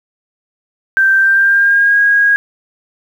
sine tone with pitch glide, 1566 to 1640.1 Hz, G6 to G#6, -2 to -22 cents, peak -7 dBFS, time 0.97-2.36 s, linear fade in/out 0 ms, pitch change +80 cents, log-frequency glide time 1.2-1.99 s, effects 7-bit

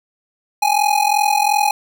square ring-modulated tone, 830.6 Hz, G#5, in tune, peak -11 dBFS, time 0.62-1.71 s, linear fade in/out 2 ms, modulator 21.4 Hz, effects none

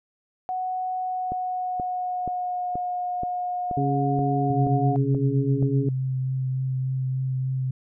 sine tone with pitch glide, 740 to 719.8 Hz, F#5 to F#5, 0 to -48 cents, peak -25 dBFS, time 0.49-4.96 s, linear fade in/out 0 ms, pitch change -48 cents, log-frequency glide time 0.97-2.79 s
click train, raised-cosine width 2 ms, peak -19 dBFS, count 10, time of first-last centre 1.32-5.626 s, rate 2.09 Hz
harmonic tone, 138.59 Hz, C#3, in tune, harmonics 1 / 2 / 3, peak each -24 / -26 / -29 dBFS, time 3.77-5.89 s, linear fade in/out 2 ms
sine tone with vibrato, 130.81 Hz, C3, in tune, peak -23 dBFS, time 4.5-7.71 s, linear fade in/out 5 ms, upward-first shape triangle, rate 3.4 Hz, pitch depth 14 cents each way
effects none

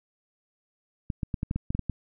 clicks, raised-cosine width 5 ms, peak -16 dBFS, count 10, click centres 1.102 / 1.232 / 1.342 / 1.431 / 1.511 / 1.56 / 1.705 / 1.75 / 1.793 / 1.897 s, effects none

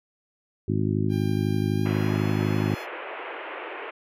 harmonic tone, 52 Hz, G#1, 3 cents sharp, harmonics 2 / 3 / 4 / 5 / 6 / 7, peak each -26 / -28 / -29 / -30 / -31 / -31 dBFS, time 0.68-2.75 s, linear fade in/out 5 ms
10% pulse tone with pitch glide, 797 to 849.3 Hz, G5 to G#5, +28 to +39 cents, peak -33 dBFS, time 1.09-2.87 s, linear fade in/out 50 ms, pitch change +111 cents, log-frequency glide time 1.73-2.23 s
pink band-pass noise, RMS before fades -36 dBFS, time 1.85-3.91 s, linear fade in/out 10 ms, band 350 to 2800 Hz, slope 48 dB/octave
effects none

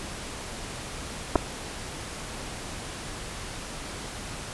clicks, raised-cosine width 1 ms, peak -6 dBFS, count 2, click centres 1.356 / 1.359 s, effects pink hiss -37 dBFS RMS until 4.53 s + resampled to 24000 Hz

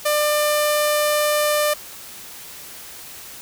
sawtooth tone with low-pass filter, 597 Hz, D5, 28 cents sharp, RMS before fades -19 dBFS, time 0.05-1.74 s, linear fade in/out 10 ms, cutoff 12000 Hz, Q 2.4, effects white hiss -38 dBFS RMS until 3.41 s

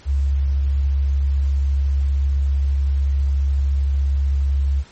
sine tone, 69 Hz, C#2, 7 cents flat, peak -15 dBFS, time 0.05-4.84 s, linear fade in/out 50 ms, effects pink hiss -47 dBFS RMS until 4.91 s + MP3 32 kbps

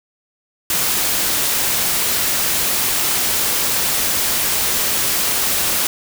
white noise, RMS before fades -18 dBFS, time 0.7-5.87 s, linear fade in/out 2 ms, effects none

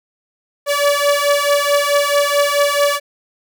sawtooth beating tone pair, 572 / 576.6 Hz, D5 / D5, -46 / -32 cents, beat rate 4.6 Hz, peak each -12 dBFS, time 0.66-3 s, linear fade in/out 50 ms, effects none

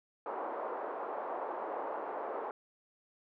white band-pass noise, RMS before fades -39 dBFS, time 0.26-2.51 s, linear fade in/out 2 ms, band 380 to 1000 Hz, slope 24 dB/octave, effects none

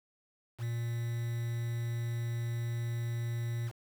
triangle tone with quantisation, 117.4 Hz, A#2, 13 cents sharp, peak -30 dBFS, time 0.58-3.72 s, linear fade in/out 50 ms, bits 8, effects none

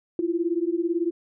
sine beating tone pair, 331.6 / 349.6 Hz, E4 / F4, +10 / +2 cents, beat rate 18 Hz, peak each -25 dBFS, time 0.19-1.11 s, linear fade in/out 2 ms, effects none

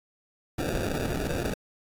white noise with sample-and-hold, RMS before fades -29 dBFS, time 0.58-1.54 s, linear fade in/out 5 ms, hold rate 1050 Hz, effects AAC 64 kbps

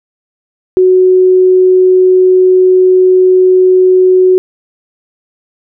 sine tone, 370 Hz, F#4, in tune, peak -3 dBFS, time 0.77-4.38 s, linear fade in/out 0 ms, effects none

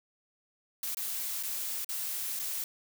blue noise with dropouts, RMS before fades -35 dBFS, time 0.83-2.64 s, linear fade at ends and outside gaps 2 ms, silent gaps 0.947-0.97 / 1.428-1.433 / 1.846-1.89 / 2.392-2.396 s, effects none

